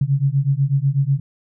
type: beating tone pair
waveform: sine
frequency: 134.5 / 142.6 Hz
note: C3 / C#3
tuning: +48 / +49 cents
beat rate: 8.1 Hz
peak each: -18 dBFS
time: 0.01-1.2 s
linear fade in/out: 5 ms
effects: none